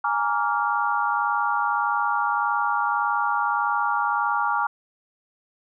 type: chord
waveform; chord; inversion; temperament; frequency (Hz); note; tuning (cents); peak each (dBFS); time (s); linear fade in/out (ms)
sine; Bb dominant seventh; third; equal with one note detuned; 830.6 / 932.3 / 1154.5 / 1396.9; Ab5 / Bb5 / D6 / F6; 0 / 0 / -30 / 0; -26; 0.04-4.67; 5
effects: none